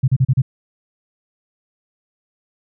sine tone bursts, 130.7 Hz, C3, 1 cent flat, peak -10 dBFS, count 5, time 0.03-0.42 s, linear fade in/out 10 ms, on 50 ms, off 35 ms, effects none

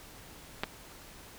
clicks, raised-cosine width 0.3 ms, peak -14 / -21 dBFS, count 2, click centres 0.635 / 0.64 s, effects pink hiss -51 dBFS RMS until 1.38 s

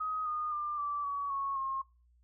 sine tone with pitch steps, 1259 / 1226 / 1193.8 / 1162.5 / 1132.1 / 1102.4 / 1073.5 Hz, D#6 / D#6 / D6 / D6 / C#6 / C#6 / C6, +20 / -26 / +28 / -18 / +36 / -10 / +44 cents, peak -32 dBFS, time 0-1.82 s, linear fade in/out 10 ms, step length 260 ms, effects noise-tail reverb RT60 0.3 s tail -20 dB re dry + added 60 Hz sine -63 dBFS peak until 2.23 s

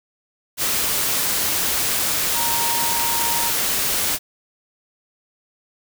sine tone in noise, 932.3 Hz, A#5, in tune, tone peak -25 dBFS, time 2.33-3.52 s, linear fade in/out 50 ms, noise white, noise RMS -21 dBFS, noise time 0.57-4.19 s, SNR -7 dB, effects none

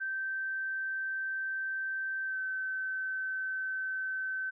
sine tone with pitch glide, 1555 to 1534.5 Hz, G6 to G6, -14 to -37 cents, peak -32 dBFS, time 0-4.51 s, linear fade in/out 20 ms, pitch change -23 cents, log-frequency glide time 2.25-2.38 s, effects none

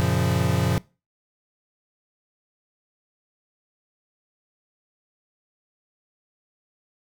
square chord, Gb major seventh, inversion none, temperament equal, 92.5 / 116.54 / 138.59 / 174.61 Hz, Gb2 / Bb2 / Db3 / F3, 0 / 0 / 0 / 0 cents, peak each -26 dBFS, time 0-0.78 s, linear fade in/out 0 ms, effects noise-tail reverb RT60 0.3 s tail -22 dB re dry

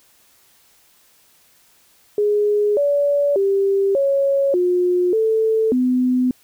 sine tone with pitch steps, 415.5 / 573 / 393.6 / 553 / 358.2 / 442.2 / 252.4 Hz, G#4 / D5 / G4 / C#5 / F4 / A4 / B3, +1 / -43 / +7 / -4 / +44 / +9 / +38 cents, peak -14 dBFS, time 2.18-6.31 s, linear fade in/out 2 ms, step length 590 ms, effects white hiss -55 dBFS RMS until 6.43 s

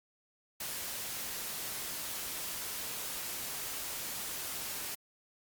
white noise, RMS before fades -39 dBFS, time 0.6-4.95 s, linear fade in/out 5 ms, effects Opus 48 kbps

